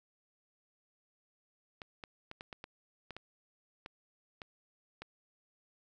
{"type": "clicks", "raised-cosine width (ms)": 0.3, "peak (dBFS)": -28, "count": 11, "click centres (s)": [1.818, 2.038, 2.314, 2.409, 2.528, 2.641, 3.107, 3.166, 3.861, 4.418, 5.02], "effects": []}